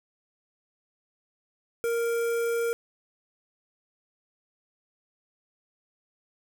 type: tone with notch filter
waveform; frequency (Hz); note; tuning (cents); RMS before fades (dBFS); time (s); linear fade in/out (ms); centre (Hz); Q
square; 466.2; A#4; 0; -27; 1.84-2.73; 0; 4000; 0.84
effects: none